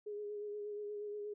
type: tone with vibrato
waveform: sine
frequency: 415.3 Hz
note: G#4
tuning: in tune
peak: -40 dBFS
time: 0.06-1.34 s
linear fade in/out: 10 ms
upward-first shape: sine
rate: 8.4 Hz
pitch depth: 24 cents each way
effects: none